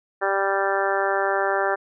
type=harmonic tone; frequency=196 Hz; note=G3; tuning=in tune; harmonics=2 / 3 / 4 / 5 / 6 / 7 / 8 / 9; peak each=-26 / -26 / -26 / -31 / -31 / -29 / -29 / -30 dBFS; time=0.21-1.76 s; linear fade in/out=20 ms; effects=none